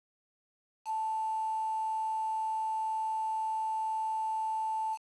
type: tone with quantisation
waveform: sine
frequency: 879 Hz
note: A5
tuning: 2 cents flat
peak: -30 dBFS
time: 0.85-4.98 s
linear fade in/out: 50 ms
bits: 8
effects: resampled to 24000 Hz